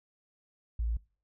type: tone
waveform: sine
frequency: 56.5 Hz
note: A1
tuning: 47 cents sharp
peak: -28 dBFS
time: 0.79-0.97 s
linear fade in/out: 5 ms
effects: noise-tail reverb RT60 0.4 s tail -23 dB re dry